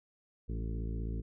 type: harmonic tone with a mistuned harmonic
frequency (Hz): 55.8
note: A1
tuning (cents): +25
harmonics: 1 / 2 / 3 / 4 / 5 / 6 / 7 / 8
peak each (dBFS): -35 / -41 / -45 / -47 / -49 / -51 / -52 / -53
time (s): 0.48-1.22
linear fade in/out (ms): 20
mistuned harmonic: 4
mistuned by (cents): -40
effects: none